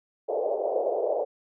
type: band-pass noise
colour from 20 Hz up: pink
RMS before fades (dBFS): -27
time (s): 0.28-1.25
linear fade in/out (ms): 20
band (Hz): 420 to 700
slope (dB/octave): 48
effects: none